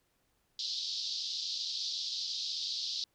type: band-pass noise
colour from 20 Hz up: white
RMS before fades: -37 dBFS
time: 0.59-3.04 s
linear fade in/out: 2 ms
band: 3600 to 5100 Hz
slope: 48 dB/octave
effects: pink hiss -75 dBFS RMS until 3.14 s